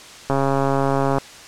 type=click train; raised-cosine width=1 ms; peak=-6 dBFS; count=122; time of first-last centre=0.3-1.183 s; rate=137 Hz; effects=white hiss -40 dBFS RMS until 1.47 s + low-pass 7000 Hz 12 dB/octave